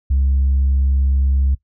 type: tone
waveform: sine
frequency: 67.6 Hz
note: C#2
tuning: 43 cents flat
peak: -11 dBFS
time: 0.1-1.55 s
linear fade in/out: 10 ms
effects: noise-tail reverb RT60 0.1 s tail -20 dB re dry + tanh soft clip ceiling -10 dBFS